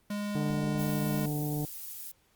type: tone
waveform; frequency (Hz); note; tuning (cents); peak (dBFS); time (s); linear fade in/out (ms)
square; 205.9; G#3; -15; -32; 0.1-1.26; 5
type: harmonic tone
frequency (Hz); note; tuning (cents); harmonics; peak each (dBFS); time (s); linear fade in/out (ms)
148.6; D3; +21; 1 / 2 / 3 / 4 / 5 / 6; -31 / -35 / -41 / -49 / -45 / -53; 0.35-1.65; 2
type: noise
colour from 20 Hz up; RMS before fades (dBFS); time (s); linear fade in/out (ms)
violet; -41; 0.78-2.12; 20
effects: pink hiss -68 dBFS RMS until 2.35 s + Opus 32 kbps